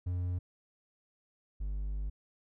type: tone pair in turn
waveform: triangle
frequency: 89.4 / 50.08 Hz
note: F2 / G1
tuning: +41 / +38 cents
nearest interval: minor seventh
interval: 1003 cents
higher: first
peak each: -29 / -31 dBFS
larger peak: first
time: 0.06-0.39 / 1.6-2.1 s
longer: second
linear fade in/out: 10 ms
effects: none